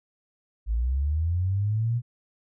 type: linear sweep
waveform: sine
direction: up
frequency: 51.91 to 121.9 Hz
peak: -22 dBFS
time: 0.66-2.02 s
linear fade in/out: 50 ms
effects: none